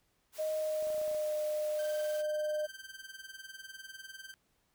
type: high-pass noise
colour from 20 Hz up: white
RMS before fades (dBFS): -50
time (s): 0.32-2.24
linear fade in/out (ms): 50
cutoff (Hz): 330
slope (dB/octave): 12
type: tone with pitch glide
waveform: sine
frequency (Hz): 622.3 to 607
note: D#5 to D#5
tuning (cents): 0 to -43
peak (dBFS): -31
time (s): 0.38-2.67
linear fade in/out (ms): 20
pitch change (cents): -43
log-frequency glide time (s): 0.51-1.38
type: clicks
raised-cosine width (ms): 1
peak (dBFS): -39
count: 9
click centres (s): 0.826 / 0.87 / 0.903 / 0.945 / 0.98 / 1.015 / 1.079 / 1.114 / 1.147
type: tone with tremolo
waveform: sawtooth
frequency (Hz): 1560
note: G6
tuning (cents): -9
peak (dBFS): -40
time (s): 1.79-4.34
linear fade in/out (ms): 0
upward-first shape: sine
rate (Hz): 20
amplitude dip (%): 75
effects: pink hiss -75 dBFS RMS until 4.74 s